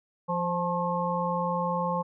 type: harmonic tone with a mistuned harmonic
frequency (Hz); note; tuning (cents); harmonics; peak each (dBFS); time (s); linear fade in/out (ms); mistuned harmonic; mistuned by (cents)
174.61; F3; 0; 1 / 3 / 5 / 6; -31 / -31 / -31 / -31; 0.28-2.03; 20; 6; +45
effects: none